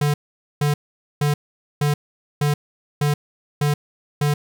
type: tone bursts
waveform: square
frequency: 146.5 Hz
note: D3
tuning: 4 cents flat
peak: -17 dBFS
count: 8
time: 0.01-4.34 s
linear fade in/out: 5 ms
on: 130 ms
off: 470 ms
effects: none